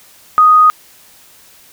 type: tone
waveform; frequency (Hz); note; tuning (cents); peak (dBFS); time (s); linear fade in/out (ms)
sine; 1244.5; D#6; 0; -4; 0.38-0.7; 0
effects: white hiss -44 dBFS RMS until 1.72 s